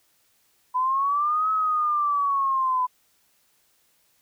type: linear two-way sweep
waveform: sine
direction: up then down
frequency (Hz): 998 to 1289 to 998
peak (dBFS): -20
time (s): 0.74-2.87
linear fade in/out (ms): 20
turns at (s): 1.51
effects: white hiss -65 dBFS RMS until 4.21 s